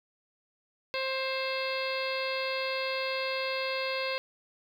harmonic tone with a mistuned harmonic, 528 Hz, C5, 16 cents sharp, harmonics 1 / 2 / 3 / 4 / 5 / 6 / 7 / 8 / 9, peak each -33 / -38 / -41 / -38 / -37 / -44 / -44 / -40 / -44 dBFS, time 0.94-4.18 s, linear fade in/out 0 ms, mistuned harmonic 6, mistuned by +71 cents, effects 10-bit

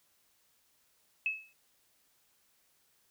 sine tone with exponential decay, 2592 Hz, E7, 30 cents flat, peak -26 dBFS, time 1.26-1.53 s, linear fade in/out 1 ms, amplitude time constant 57 ms, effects white hiss -71 dBFS RMS until 3.1 s

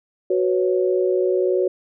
sine chord, F# suspended fourth, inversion none, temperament equal, 370 / 493.9 / 554.4 Hz, F#4 / B4 / C#5, 0 / 0 / 0 cents, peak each -18 / -24 / -23 dBFS, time 0.3-1.68 s, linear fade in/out 5 ms, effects none

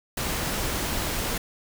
pink noise, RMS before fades -28 dBFS, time 0.17-1.38 s, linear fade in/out 5 ms, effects none

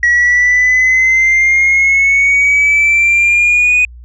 sine exponential sweep, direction up, 1915 to 2489 Hz, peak -5 dBFS, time 0.03-3.85 s, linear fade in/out 2 ms, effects tanh soft clip ceiling -5 dBFS + added 60 Hz sine -31 dBFS peak until 4.04 s

